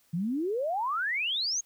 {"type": "exponential sweep", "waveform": "sine", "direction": "up", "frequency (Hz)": [158.4, 6710], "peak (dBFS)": -27, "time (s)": [0.13, 1.61], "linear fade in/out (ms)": 10, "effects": ["white hiss -66 dBFS RMS until 1.65 s"]}